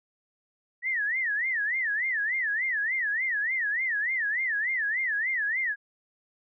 sine tone with vibrato, 1870 Hz, A#6, 5 cents sharp, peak -25 dBFS, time 0.82-5.76 s, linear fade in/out 50 ms, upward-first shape sine, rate 3.4 Hz, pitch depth 220 cents each way, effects none

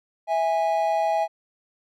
triangle tone pair together, 656 / 824.1 Hz, E5 / G#5, -9 / -14 cents, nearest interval major third, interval 395 cents, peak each -21 dBFS, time 0.27-1.28 s, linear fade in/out 50 ms, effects none

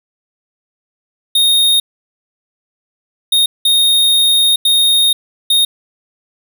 square tone bursts at uneven times, 3706 Hz, A#7, 11 cents flat, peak -9 dBFS, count 5, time 1.35-1.8 / 3.32-3.46 / 3.65-4.56 / 4.65-5.13 / 5.5-5.65 s, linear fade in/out 5 ms, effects none

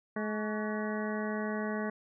harmonic tone with a mistuned harmonic, 213.1 Hz, G#3, 45 cents sharp, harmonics 1 / 2 / 3 / 4 / 5 / 7 / 8 / 9, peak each -34 / -38 / -40 / -45 / -43 / -44 / -46 / -44 dBFS, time 0.16-1.9 s, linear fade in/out 5 ms, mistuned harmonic 5, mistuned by +99 cents, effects none

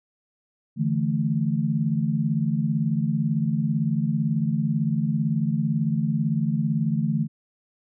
sine chord, D suspended second, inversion none, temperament equal, 146.83 / 164.81 / 220 Hz, D3 / E3 / A3, 0 / 0 / 0 cents, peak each -25 dBFS, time 0.76-7.28 s, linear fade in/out 50 ms, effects none

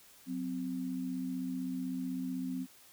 sine tone pair together, 183.3 / 259.2 Hz, F#3 / C4, -16 / -16 cents, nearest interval tritone, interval 600 cents, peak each -40 / -35 dBFS, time 0.26-2.67 s, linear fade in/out 50 ms, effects white hiss -59 dBFS RMS until 2.92 s

